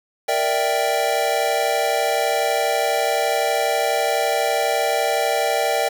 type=chord; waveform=square; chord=E half-diminished seventh; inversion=second; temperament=equal; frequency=466.2 / 587.3 / 659.3 / 784 Hz; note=Bb4 / D5 / E5 / G5; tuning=0 / 0 / 0 / 0 cents; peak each=-26 / -24 / -25 / -23 dBFS; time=0.28-5.89 s; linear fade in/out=10 ms; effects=7-bit